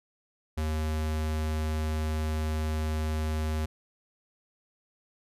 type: tone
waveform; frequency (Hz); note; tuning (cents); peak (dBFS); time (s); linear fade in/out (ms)
square; 77.78; D#2; 0; -28; 0.57-3.66; 10
effects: resampled to 32000 Hz